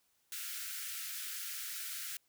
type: high-pass noise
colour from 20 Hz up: white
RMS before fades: -42 dBFS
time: 0.32-2.17 s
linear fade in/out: 2 ms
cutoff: 1300 Hz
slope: 96 dB/octave
effects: white hiss -75 dBFS RMS until 2.28 s